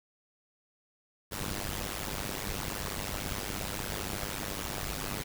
pink noise with amplitude modulation, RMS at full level -32 dBFS, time 1.31-5.24 s, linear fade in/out 20 ms, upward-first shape sine, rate 100 Hz, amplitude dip 100%, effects none

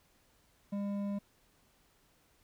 sine tone with hard clipping, 201.5 Hz, G3, 48 cents sharp, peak -35 dBFS, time 0.72-1.19 s, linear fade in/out 10 ms, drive 8 dB, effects pink hiss -69 dBFS RMS until 2.43 s

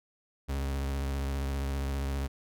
40% pulse tone with vibrato, 68.6 Hz, C#2, 17 cents flat, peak -29 dBFS, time 0.48-2.28 s, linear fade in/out 20 ms, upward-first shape sine, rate 15 Hz, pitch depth 40 cents each way, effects none

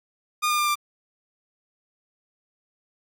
sawtooth tone with pitch steps, 1218 / 1206.8 / 1195.7 / 1184.7 Hz, D#6 / D6 / D6 / D6, -37 / +47 / +31 / +15 cents, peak -17 dBFS, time 0.42-0.756 s, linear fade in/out 20 ms, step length 84 ms, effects none

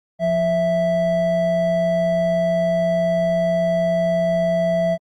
triangle tone pair together, 174.53 / 659.3 Hz, F3 / E5, -1 / 0 cents, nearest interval octave + major seventh, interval 2301 cents, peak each -21 / -15 dBFS, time 0.19-4.98 s, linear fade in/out 50 ms, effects Opus 48 kbps

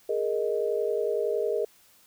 sine chord, Ab suspended second, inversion none, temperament equal, 415.3 / 466.2 / 622.3 Hz, Ab4 / Bb4 / Eb5, 0 / 0 / 0 cents, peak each -28 / -28 / -31 dBFS, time 0.09-1.65 s, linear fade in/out 5 ms, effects white hiss -59 dBFS RMS until 2.06 s

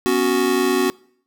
square chord, B suspended second, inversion none, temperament just, 246.9 / 277.8 / 370.4 Hz, B3 / C#4 / F#4, 0 / +4 / +2 cents, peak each -24 / -23 / -18 dBFS, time 0.06-0.9 s, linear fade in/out 0 ms, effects noise-tail reverb RT60 0.6 s tail -24 dB re dry

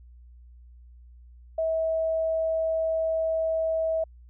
sine tone, 646 Hz, E5, 35 cents flat, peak -23 dBFS, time 1.58-4.04 s, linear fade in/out 5 ms, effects added 60 Hz sine -47 dBFS peak until 4.29 s

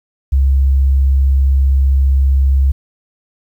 sine tone, 67.6 Hz, C#2, 43 cents flat, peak -8 dBFS, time 0.32-2.72 s, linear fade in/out 10 ms, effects 8-bit

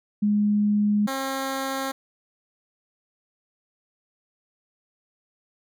sine / 10% pulse tone pair in turn, 207.7 / 268.6 Hz, G#3 / C4, 0 / +46 cents, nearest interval major third, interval 446 cents, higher second, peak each -18 / -18 dBFS, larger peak neither, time 0.22-1.07 / 1.07-1.92 s, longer neither, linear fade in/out 10 ms, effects none

